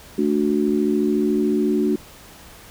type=chord; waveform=sine; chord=D major; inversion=second; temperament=equal with one note detuned; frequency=220 / 293.7 / 367.7 Hz; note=A3 / D4 / F#4; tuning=0 / 0 / -11 cents; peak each=-21 dBFS; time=0.18-1.96 s; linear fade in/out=5 ms; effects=pink hiss -44 dBFS RMS until 2.7 s